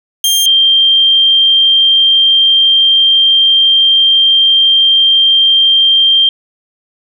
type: tone pair in turn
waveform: sawtooth / sine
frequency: 3193 / 3173 Hz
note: G7 / G7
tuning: +31 / +20 cents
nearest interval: unison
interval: 11 cents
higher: first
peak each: -5 dBFS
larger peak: neither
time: 0.24-0.46 / 0.46-6.29 s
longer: second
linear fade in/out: 2 ms
effects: none